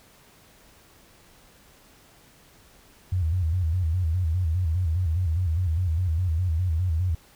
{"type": "tone with vibrato", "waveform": "sine", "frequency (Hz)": 85.6, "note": "F2", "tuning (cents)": -34, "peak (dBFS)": -21, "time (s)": [3.12, 7.15], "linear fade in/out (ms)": 5, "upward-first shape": "square", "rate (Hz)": 4.9, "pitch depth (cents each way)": 120, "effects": ["pink hiss -55 dBFS RMS until 7.35 s"]}